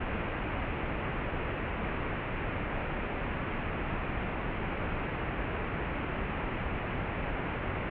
pink low-pass noise, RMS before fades -34 dBFS, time 0-7.9 s, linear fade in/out 10 ms, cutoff 2700 Hz, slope 48 dB/octave, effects none

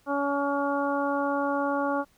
harmonic tone, 282.3 Hz, C#4, 32 cents sharp, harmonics 1 / 2 / 3 / 4 / 5, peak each -29 / -29 / -31 / -32 / -34 dBFS, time 0.06-2.05 s, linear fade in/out 50 ms, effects pink hiss -64 dBFS RMS until 2.17 s

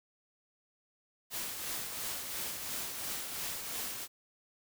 white noise with tremolo, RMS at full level -37 dBFS, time 1.3-4.08 s, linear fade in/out 50 ms, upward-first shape triangle, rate 2.9 Hz, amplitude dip 45%, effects none

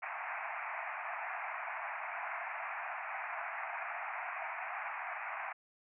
pink band-pass noise, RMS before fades -41 dBFS, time 0.02-5.53 s, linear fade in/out 10 ms, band 660 to 2500 Hz, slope 96 dB/octave, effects none

